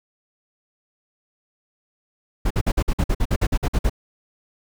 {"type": "noise bursts", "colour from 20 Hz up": "brown", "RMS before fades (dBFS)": -18, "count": 14, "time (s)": [2.45, 3.897], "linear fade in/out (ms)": 10, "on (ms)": 56, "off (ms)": 51, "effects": []}